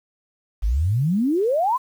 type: exponential sweep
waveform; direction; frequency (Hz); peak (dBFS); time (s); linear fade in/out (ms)
sine; up; 47 to 1081; -17; 0.62-1.78; 20
effects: 8-bit